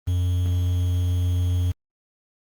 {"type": "tone with quantisation", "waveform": "triangle", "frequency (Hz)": 89.3, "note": "F2", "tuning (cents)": 39, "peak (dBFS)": -17, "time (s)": [0.07, 1.72], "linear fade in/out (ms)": 10, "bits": 7, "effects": ["Opus 24 kbps"]}